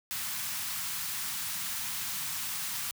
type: band-stop noise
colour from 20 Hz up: white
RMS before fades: -35 dBFS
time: 0.11-2.91 s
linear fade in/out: 0 ms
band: 220 to 880 Hz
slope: 24 dB/octave
effects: high-pass 80 Hz 12 dB/octave